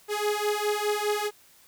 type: beating tone pair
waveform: sawtooth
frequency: 415.3 / 420.2 Hz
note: G#4 / G#4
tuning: 0 / +20 cents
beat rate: 4.9 Hz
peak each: -24 / -24 dBFS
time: 0.08-1.31 s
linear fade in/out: 50 ms
effects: white hiss -57 dBFS RMS until 1.67 s